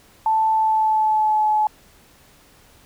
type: tone with pitch glide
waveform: sine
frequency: 880 to 854.5 Hz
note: A5 to G#5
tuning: 0 to +49 cents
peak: -15 dBFS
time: 0.26-1.67 s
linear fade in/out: 2 ms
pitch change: -51 cents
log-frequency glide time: 0.51-1.5 s
effects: pink hiss -52 dBFS RMS until 2.85 s